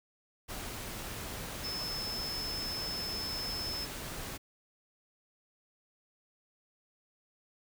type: tone in noise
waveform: sine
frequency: 5240 Hz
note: E8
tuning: 11 cents flat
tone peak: -36 dBFS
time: 1.63-3.86 s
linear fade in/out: 20 ms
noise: pink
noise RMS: -41 dBFS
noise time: 0.48-4.38 s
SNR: +2 dB
effects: none